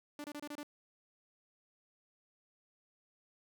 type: tone bursts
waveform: sawtooth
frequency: 293.7 Hz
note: D4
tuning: in tune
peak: -38 dBFS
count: 6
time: 0.19-0.631 s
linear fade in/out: 2 ms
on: 51 ms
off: 27 ms
effects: none